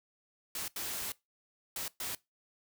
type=noise bursts at uneven times; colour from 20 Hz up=white; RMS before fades=-38 dBFS; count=4; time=0.55-0.68 / 0.76-1.12 / 1.76-1.88 / 2-2.15 s; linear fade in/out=2 ms; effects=noise-tail reverb RT60 0.2 s tail -21 dB re dry